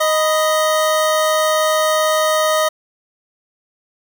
25% pulse tone pair together, 622.9 / 987.8 Hz, D#5 / B5, +2 / 0 cents, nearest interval minor sixth, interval 798 cents, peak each -10 / -22 dBFS, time 0-2.69 s, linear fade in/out 10 ms, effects none

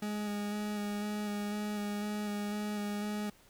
40% pulse tone with vibrato, 207.7 Hz, G#3, in tune, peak -33 dBFS, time 0.02-3.3 s, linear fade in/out 5 ms, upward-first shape square, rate 2 Hz, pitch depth 13 cents each way, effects pink hiss -62 dBFS RMS until 3.49 s

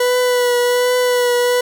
40% pulse tone with vibrato, 492.4 Hz, B4, 5 cents flat, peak -12 dBFS, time 0-1.61 s, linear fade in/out 5 ms, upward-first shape triangle, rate 1.3 Hz, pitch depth 25 cents each way, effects none

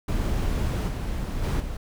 brown noise with level steps, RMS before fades -25 / -29 / -24 / -32 dBFS, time 0.08-1.77 s, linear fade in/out 5 ms, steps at 0.87 / 1.42 / 1.59 s, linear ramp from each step 20 ms, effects none

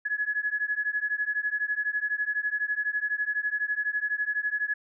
sine beating tone pair, 1686 / 1698 Hz, G#6 / G#6, +26 / +38 cents, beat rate 12 Hz, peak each -29 dBFS, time 0.05-4.74 s, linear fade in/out 10 ms, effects none

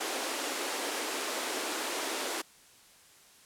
pink high-pass noise, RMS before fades -34 dBFS, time 0-2.42 s, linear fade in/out 10 ms, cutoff 270 Hz, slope 48 dB/octave, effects white hiss -58 dBFS RMS until 3.45 s + low-pass 11000 Hz 12 dB/octave

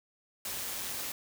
white noise with amplitude modulation, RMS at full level -35 dBFS, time 0.45-1.12 s, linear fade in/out 2 ms, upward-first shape sine, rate 190 Hz, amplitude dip 50%, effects none

